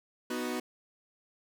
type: chord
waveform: sawtooth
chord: B major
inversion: none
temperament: equal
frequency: 246.9 / 311.1 / 370 Hz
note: B3 / D#4 / F#4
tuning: 0 / 0 / 0 cents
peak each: -31 / -35 / -33 dBFS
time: 0.3-0.6 s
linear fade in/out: 5 ms
effects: none